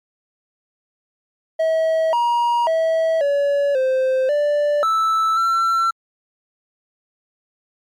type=tone with pitch steps; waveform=triangle; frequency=644 / 950 / 649 / 568 / 521 / 587 / 1316 / 1348 Hz; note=E5 / A#5 / E5 / C#5 / C5 / D5 / E6 / E6; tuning=-41 / +33 / -27 / +42 / -7 / -1 / -3 / +38 cents; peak=-13 dBFS; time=1.59-5.91 s; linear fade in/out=10 ms; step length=540 ms; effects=MP3 96 kbps